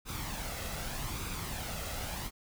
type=noise with flanger; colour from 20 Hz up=pink; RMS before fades=-38 dBFS; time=0.05-2.31 s; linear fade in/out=50 ms; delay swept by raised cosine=0.8 to 1.54 ms; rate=0.83 Hz; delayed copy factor=+0.5; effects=none